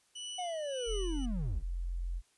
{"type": "tone with tremolo", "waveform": "sawtooth", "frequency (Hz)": 2960, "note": "F#7", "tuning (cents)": 0, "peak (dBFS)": -36, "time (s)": [0.15, 1.26], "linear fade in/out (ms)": 10, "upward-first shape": "sine", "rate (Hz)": 1.7, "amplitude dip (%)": 65}
{"type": "linear sweep", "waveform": "triangle", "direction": "down", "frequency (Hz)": [740, 34.45], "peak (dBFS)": -33, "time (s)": [0.38, 1.63], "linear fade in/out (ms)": 10}
{"type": "tone", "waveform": "sine", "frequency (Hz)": 43.65, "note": "F1", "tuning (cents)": 0, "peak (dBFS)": -33, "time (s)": [0.86, 2.22], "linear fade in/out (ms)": 50}
{"effects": ["white hiss -70 dBFS RMS until 2.37 s", "resampled to 24000 Hz"]}